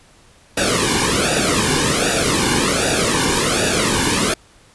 pink noise with flanger, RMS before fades -17 dBFS, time 0.57-4.34 s, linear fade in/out 5 ms, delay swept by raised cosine 0.94 to 1.56 ms, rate 1.3 Hz, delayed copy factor -0.85, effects pink hiss -50 dBFS RMS until 4.74 s + resampled to 24000 Hz

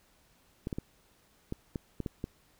clicks, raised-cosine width 3 ms, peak -21 dBFS, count 8, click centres 0.671 / 0.728 / 0.785 / 1.524 / 1.758 / 2.003 / 2.062 / 2.241 s, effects pink hiss -66 dBFS RMS until 2.59 s

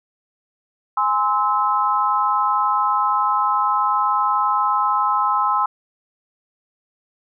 sine chord, Ab augmented, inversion none, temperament just, 830.6 / 1038.3 / 1297.8 Hz, Ab5 / C6 / E6, 0 / -14 / -27 cents, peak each -22 / -19 / -20 dBFS, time 0.97-5.66 s, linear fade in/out 5 ms, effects none

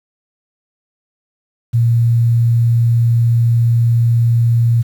sine tone, 117.1 Hz, A#2, 8 cents sharp, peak -9 dBFS, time 1.73-4.83 s, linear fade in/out 20 ms, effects 7-bit

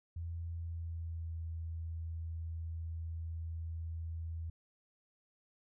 sine tone with pitch glide, 84 to 82.08 Hz, E2 to E2, +33 to -7 cents, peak -38 dBFS, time 0.16-4.5 s, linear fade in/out 5 ms, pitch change -40 cents, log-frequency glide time 0.52-1.36 s, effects none

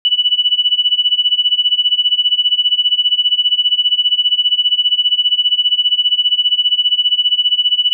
sine tone with tremolo, 2960 Hz, F#7, in tune, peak -7 dBFS, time 0.05-7.93 s, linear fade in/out 0 ms, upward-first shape sine, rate 15 Hz, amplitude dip 90%, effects none

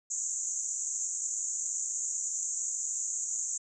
white band-pass noise, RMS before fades -34 dBFS, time 0.1-3.58 s, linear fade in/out 10 ms, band 6500 to 7400 Hz, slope 96 dB/octave, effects none

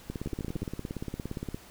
two click trains, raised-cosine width 3 ms, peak -21 / -21 dBFS, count 6 / 26, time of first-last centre 0.26-0.63 / 0.1-1.545 s, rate 13.5 / 17.3 Hz, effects pink hiss -52 dBFS RMS until 1.7 s

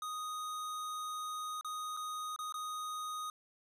square tone with dropouts, 1244.5 Hz, D#6, in tune, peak -39 dBFS, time 0.02-3.3 s, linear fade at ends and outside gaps 2 ms, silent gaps 1.611-1.646 / 1.967-1.971 / 2.362-2.389 / 2.524-2.541 s, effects resampled to 32000 Hz + 13-bit

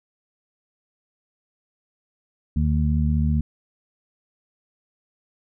harmonic tone, 75.5 Hz, D2, 48 cents sharp, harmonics 1 / 2 / 3, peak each -20 / -23 / -25 dBFS, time 2.56-3.41 s, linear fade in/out 5 ms, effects none

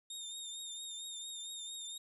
25% pulse tone with vibrato, 3667 Hz, A#7, 29 cents flat, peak -38 dBFS, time 0.1-1.98 s, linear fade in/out 5 ms, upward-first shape triangle, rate 4.4 Hz, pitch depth 50 cents each way, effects none

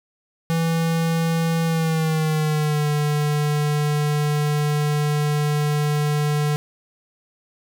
square tone with pitch glide, 164.81 to 148.54 Hz, E3 to D3, 0 to +20 cents, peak -19 dBFS, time 0.5-6.56 s, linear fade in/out 0 ms, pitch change -180 cents, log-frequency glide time 1.65-2.87 s, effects none

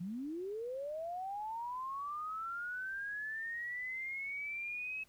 sine linear sweep, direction up, 164.81 to 2581 Hz, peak -38 dBFS, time 0-5.04 s, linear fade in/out 10 ms, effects pink hiss -68 dBFS RMS until 5.08 s

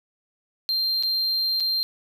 triangle tone with dropouts, 4171 Hz, C8, 6 cents flat, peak -20 dBFS, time 0.69-1.83 s, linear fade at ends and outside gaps 0 ms, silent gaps 1.026-1.034 / 1.6-1.605 s, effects none

